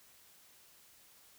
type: silence
effects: white hiss -62 dBFS RMS until 1.38 s